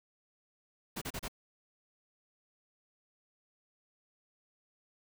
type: noise bursts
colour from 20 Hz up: pink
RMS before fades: -39 dBFS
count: 4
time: 0.96-1.283 s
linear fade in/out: 10 ms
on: 56 ms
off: 33 ms
effects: none